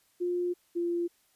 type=tone pair in turn; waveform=sine; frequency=354 / 344.7 Hz; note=F4 / F4; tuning=+23 / -23 cents; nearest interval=unison; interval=46 cents; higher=first; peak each=-27 dBFS; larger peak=neither; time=0.2-0.54 / 0.75-1.08 s; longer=first; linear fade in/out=20 ms; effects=white hiss -68 dBFS RMS until 1.35 s + resampled to 32000 Hz